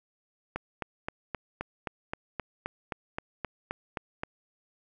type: click train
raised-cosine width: 0.5 ms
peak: -17 dBFS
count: 15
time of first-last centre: 0.56-4.235 s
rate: 3.81 Hz
effects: none